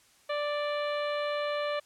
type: harmonic tone with a mistuned harmonic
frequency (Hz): 587.3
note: D5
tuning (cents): 0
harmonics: 1 / 2 / 3 / 4 / 5 / 6 / 7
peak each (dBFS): -30 / -36 / -40 / -42 / -44 / -46 / -47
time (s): 0.29-1.8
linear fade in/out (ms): 10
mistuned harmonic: 7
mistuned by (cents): -16
effects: white hiss -62 dBFS RMS until 1.85 s + low-pass 10000 Hz 12 dB/octave